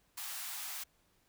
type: high-pass noise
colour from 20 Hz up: white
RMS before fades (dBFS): -42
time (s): 0.17-0.84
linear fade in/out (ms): 10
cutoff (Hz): 700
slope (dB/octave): 48
effects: pink hiss -72 dBFS RMS until 1.28 s